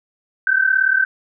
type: tone pair together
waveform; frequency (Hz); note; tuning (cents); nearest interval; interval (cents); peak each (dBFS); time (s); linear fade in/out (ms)
sine; 1523.6 / 1561; G6 / G6; -50 / -8; unison; 42; -16; 0.47-1.05; 2
effects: none